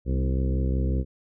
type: harmonic tone with a mistuned harmonic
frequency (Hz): 65.41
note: C2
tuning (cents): 0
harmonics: 1 / 2 / 3 / 4 / 5 / 6 / 7 / 8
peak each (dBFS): -23 / -29 / -33 / -35 / -37 / -39 / -40 / -41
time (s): 0.05-1.05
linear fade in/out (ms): 50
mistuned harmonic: 4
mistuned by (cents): -20
effects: none